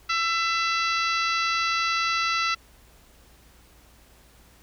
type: harmonic tone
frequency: 669 Hz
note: E5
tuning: 25 cents sharp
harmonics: 2 / 3 / 4 / 5 / 6 / 7 / 8 / 9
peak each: -25 / -30 / -29 / -37 / -33 / -34 / -41 / -40 dBFS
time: 0.09-2.55 s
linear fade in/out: 10 ms
effects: added 58 Hz sine -56 dBFS peak until 4.62 s + pink hiss -56 dBFS RMS until 4.62 s